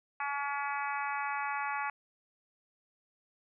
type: harmonic tone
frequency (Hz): 283.5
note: C#4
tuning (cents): +39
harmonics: 3 / 4 / 5 / 6 / 7 / 8 / 9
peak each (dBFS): -36 / -38 / -40 / -42 / -43 / -44 / -45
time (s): 0.2-1.9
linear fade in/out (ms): 2
effects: none